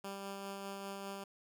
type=tone with tremolo; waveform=10% pulse; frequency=197.1 Hz; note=G3; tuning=10 cents sharp; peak=-33 dBFS; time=0.04-1.24 s; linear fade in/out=5 ms; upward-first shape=sine; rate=5 Hz; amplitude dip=25%; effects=none